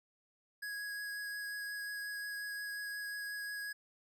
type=tone with vibrato; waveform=square; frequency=1661.2 Hz; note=G#6; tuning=in tune; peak=-40 dBFS; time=0.62-3.73 s; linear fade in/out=10 ms; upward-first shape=triangle; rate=5.6 Hz; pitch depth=11 cents each way; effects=none